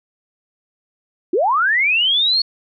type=linear sweep; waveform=sine; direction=up; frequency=311.1 to 4408 Hz; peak=-13 dBFS; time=1.33-2.42 s; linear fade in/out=5 ms; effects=none